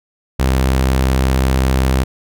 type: tone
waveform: sawtooth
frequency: 65.41 Hz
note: C2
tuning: in tune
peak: -8 dBFS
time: 0.39-2.04 s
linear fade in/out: 10 ms
effects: none